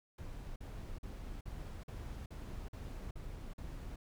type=noise bursts; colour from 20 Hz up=brown; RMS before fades=-45 dBFS; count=9; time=0.18-3.96 s; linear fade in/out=5 ms; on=380 ms; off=45 ms; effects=none